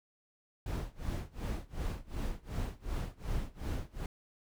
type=noise with tremolo; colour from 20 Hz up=brown; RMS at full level=-34 dBFS; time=0.66-4.06 s; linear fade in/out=2 ms; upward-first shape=sine; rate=2.7 Hz; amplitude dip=95%; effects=none